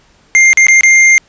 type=tone with dropouts; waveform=square; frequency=2107 Hz; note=C7; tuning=12 cents sharp; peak=-4 dBFS; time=0.35-1.18 s; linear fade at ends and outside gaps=0 ms; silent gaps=0.531-0.573 / 0.668-0.684 / 0.809-0.834 s; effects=pink hiss -49 dBFS RMS until 1.28 s + resampled to 16000 Hz

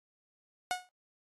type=tone with exponential decay; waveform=sawtooth; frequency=729 Hz; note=F#5; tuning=26 cents flat; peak=-23 dBFS; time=0.71-0.89 s; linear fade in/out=0 ms; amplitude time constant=37 ms; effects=AAC 32 kbps

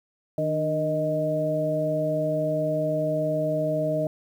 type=harmonic tone with a mistuned harmonic; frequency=155.56 Hz; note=D#3; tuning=in tune; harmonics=1 / 2 / 3 / 4; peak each=-29 / -31 / -34 / -24 dBFS; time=0.38-4.07 s; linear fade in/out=2 ms; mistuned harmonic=2; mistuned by=-67 cents; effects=9-bit

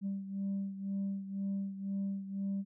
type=beating tone pair; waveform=sine; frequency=196 / 198 Hz; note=G3 / G3; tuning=0 / +18 cents; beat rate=2 Hz; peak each=-34 / -39 dBFS; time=0.01-2.65 s; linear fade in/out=50 ms; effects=tanh soft clip ceiling -30 dBFS

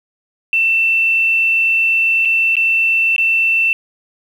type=tone with dropouts; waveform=sine; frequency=2678 Hz; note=E7; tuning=27 cents sharp; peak=-11 dBFS; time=0.53-3.73 s; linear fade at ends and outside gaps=1 ms; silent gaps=2.251-2.255 / 2.555-2.567 / 3.163-3.181 s; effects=7-bit

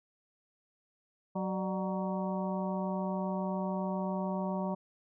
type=harmonic tone with a mistuned harmonic; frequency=187.2 Hz; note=F#3; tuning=20 cents sharp; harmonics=1 / 2 / 3 / 4 / 5 / 6; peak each=-33 / -42 / -38 / -43 / -40 / -47 dBFS; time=1.35-4.75 s; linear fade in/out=10 ms; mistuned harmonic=3; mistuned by=+93 cents; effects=none

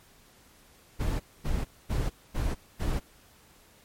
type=noise bursts; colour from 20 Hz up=brown; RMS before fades=-28 dBFS; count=5; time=0.99-3 s; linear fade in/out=20 ms; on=210 ms; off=240 ms; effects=pink hiss -58 dBFS RMS until 3.84 s + MP3 64 kbps

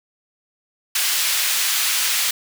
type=high-pass noise; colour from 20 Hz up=pink; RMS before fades=-20 dBFS; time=0.95-2.31 s; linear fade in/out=5 ms; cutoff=2200 Hz; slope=12 dB/octave; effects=none

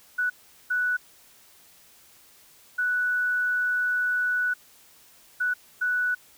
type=tone bursts at uneven times; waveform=sine; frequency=1480 Hz; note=F#6; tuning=in tune; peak=-22 dBFS; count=5; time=0.18-0.3 / 0.7-0.97 / 2.78-4.54 / 5.4-5.54 / 5.81-6.15 s; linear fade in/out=10 ms; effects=white hiss -55 dBFS RMS until 6.37 s

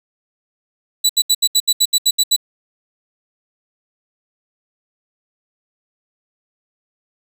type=tone bursts; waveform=25% pulse; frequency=3951 Hz; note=B7; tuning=in tune; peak=-7 dBFS; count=11; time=1.04-2.364 s; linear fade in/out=10 ms; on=54 ms; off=73 ms; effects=none

